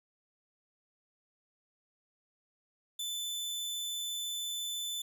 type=tone; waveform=sawtooth; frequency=3514 Hz; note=A7; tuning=3 cents flat; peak=-32 dBFS; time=2.99-5.02 s; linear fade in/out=5 ms; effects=none